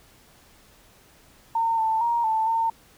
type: tone with pitch steps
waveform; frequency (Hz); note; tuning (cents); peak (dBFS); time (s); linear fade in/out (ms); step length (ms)
sine; 912 / 887 / 939 / 883 / 908; A#5 / A5 / A#5 / A5 / A#5; -38 / +14 / +12 / +6 / -46; -20; 1.55-2.7; 5; 230
effects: pink hiss -55 dBFS RMS until 2.97 s